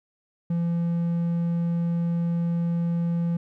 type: tone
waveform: triangle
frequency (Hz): 170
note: F3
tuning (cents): -46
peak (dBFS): -20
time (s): 0.5-3.37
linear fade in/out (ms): 5
effects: none